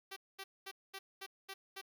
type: tone bursts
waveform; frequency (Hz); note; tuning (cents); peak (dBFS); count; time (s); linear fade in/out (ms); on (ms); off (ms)
5% pulse; 387.8; G4; -19; -33; 7; 0.11-1.815; 10; 55; 220
effects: none